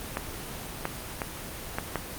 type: clicks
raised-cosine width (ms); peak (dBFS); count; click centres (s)
0.5; -12; 5; 0.171 / 0.854 / 1.218 / 1.785 / 1.957
effects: pink hiss -38 dBFS RMS until 2.18 s + Opus 24 kbps